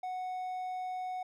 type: tone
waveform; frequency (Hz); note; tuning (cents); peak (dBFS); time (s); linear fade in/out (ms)
triangle; 738; F#5; -5; -33; 0.03-1.23; 5
effects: none